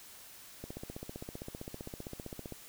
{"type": "click train", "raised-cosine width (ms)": 2, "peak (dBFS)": -28, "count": 30, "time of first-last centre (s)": [0.64, 2.523], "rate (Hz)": 15.4, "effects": ["white hiss -53 dBFS RMS until 2.68 s"]}